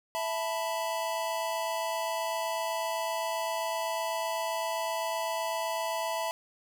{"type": "chord", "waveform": "square", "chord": "E suspended fourth", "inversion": "none", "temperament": "equal", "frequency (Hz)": [659.3, 880, 987.8], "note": ["E5", "A5", "B5"], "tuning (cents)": [0, 0, 0], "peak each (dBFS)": [-34, -36, -36], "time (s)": [0.15, 6.31], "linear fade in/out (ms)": 0, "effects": []}